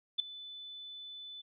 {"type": "tone with ADSR envelope", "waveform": "sine", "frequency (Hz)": 3500, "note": "A7", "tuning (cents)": -10, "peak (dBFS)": -24, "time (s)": [0.18, 1.42], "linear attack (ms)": 18, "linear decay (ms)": 4, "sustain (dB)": -20, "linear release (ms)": 17, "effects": []}